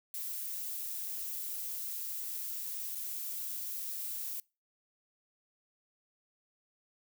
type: noise with dropouts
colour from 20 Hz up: violet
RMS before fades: -39 dBFS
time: 0.14-4.4 s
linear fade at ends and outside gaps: 1 ms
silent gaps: 2.95-2.954 s
effects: noise-tail reverb RT60 0.3 s tail -25 dB re dry